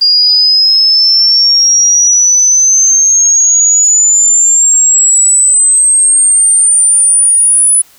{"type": "exponential sweep", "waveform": "sine", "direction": "up", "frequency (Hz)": [4812, 10000], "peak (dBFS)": -4, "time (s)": [0.01, 7.82], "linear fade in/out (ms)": 10, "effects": ["white hiss -43 dBFS RMS until 7.98 s"]}